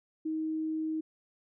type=tone; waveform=sine; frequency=315.4 Hz; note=D#4; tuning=24 cents sharp; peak=-30 dBFS; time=0.25-1.01 s; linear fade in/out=10 ms; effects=none